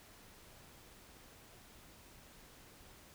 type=silence; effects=pink hiss -59 dBFS RMS until 3.14 s